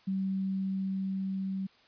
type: tone with level ramp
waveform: sine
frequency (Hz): 191.8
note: G3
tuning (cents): -37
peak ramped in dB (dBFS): -28 to -31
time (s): 0.07-1.67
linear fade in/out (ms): 10
effects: white hiss -62 dBFS RMS until 1.87 s + resampled to 11025 Hz